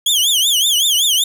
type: tone with vibrato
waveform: sawtooth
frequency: 3242 Hz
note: G#7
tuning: 42 cents flat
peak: -9 dBFS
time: 0.06-1.24 s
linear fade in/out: 5 ms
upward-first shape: triangle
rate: 5.3 Hz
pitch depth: 220 cents each way
effects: none